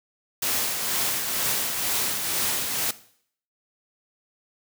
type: noise with tremolo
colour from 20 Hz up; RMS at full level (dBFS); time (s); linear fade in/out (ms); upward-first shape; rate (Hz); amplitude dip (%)
white; -24; 0.42-2.91; 5; triangle; 2.1; 45
effects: noise-tail reverb RT60 0.6 s tail -17 dB re dry + high-pass 80 Hz 12 dB/octave